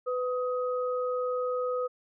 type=tone pair together; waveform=sine; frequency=500 / 1258 Hz; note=B4 / D#6; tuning=+21 / +19 cents; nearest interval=octave + major third; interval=1598 cents; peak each=-28 / -34 dBFS; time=0.06-1.88 s; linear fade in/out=20 ms; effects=none